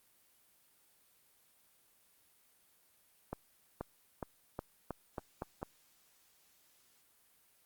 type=accelerating click train; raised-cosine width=1 ms; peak=-24 dBFS; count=8; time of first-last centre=3.33-5.629 s; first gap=480 ms; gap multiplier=0.87; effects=white hiss -69 dBFS RMS until 7.65 s + Opus 32 kbps